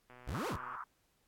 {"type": "click train", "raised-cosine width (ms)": 0.5, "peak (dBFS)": -40, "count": 82, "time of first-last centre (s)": [0.1, 0.753], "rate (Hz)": 124}
{"type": "exponential two-way sweep", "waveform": "30% pulse", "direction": "up then down", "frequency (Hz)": [46.25, 547, 49.12], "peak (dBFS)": -34, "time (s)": [0.27, 0.57], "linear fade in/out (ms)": 10, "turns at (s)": 0.48}
{"type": "band-pass noise", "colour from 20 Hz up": "white", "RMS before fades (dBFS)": -44, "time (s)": [0.34, 0.84], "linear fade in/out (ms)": 5, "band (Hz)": [980, 1400], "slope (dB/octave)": 48}
{"effects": ["pink hiss -75 dBFS RMS until 1.27 s", "AAC 64 kbps"]}